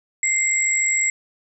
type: tone pair together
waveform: sine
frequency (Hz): 2093 / 7677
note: C7 / A#8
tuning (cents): 0 / +50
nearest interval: octave + minor seventh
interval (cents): 2250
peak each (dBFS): -20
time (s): 0.23-1.1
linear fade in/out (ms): 2
effects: none